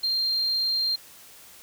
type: tone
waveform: sine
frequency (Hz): 4186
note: C8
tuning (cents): 0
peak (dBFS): -21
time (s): 0.03-0.96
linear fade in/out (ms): 10
effects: tanh soft clip ceiling -19 dBFS + white hiss -49 dBFS RMS until 1.62 s